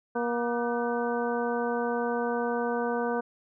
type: harmonic tone with a mistuned harmonic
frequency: 238.1 Hz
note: A#3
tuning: 37 cents sharp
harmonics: 1 / 2 / 3 / 4 / 5 / 6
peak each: -32 / -29 / -34 / -35 / -39 / -37 dBFS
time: 0.15-3.21 s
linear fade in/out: 10 ms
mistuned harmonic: 6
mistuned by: +100 cents
effects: none